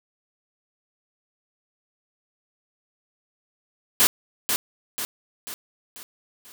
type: noise with echo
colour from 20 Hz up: white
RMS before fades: -17 dBFS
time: 4-4.07 s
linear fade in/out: 0 ms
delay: 490 ms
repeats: 5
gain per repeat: -6 dB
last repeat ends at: 6.52 s
effects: none